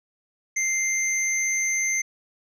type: tone pair together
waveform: sine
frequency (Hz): 2093 / 6203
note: C7 / G8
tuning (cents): 0 / -19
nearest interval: octave + perfect fifth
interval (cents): 1881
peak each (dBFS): -23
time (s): 0.56-2.02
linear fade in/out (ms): 10
effects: tanh soft clip ceiling -17 dBFS